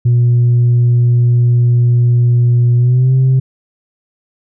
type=tone with pitch glide; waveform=sine; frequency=120.7 to 130.87 Hz; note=B2 to C3; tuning=-39 to +1 cents; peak=-5 dBFS; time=0.05-3.4 s; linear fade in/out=10 ms; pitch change=+140 cents; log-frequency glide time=2.77-3.13 s; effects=tanh soft clip ceiling -5 dBFS